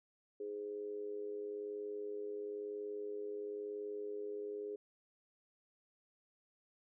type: tone with amplitude modulation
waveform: sine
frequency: 415.3 Hz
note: G#4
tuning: in tune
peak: -37 dBFS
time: 0.4-4.76 s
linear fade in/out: 5 ms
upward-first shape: sine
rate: 101 Hz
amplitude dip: 65%
effects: none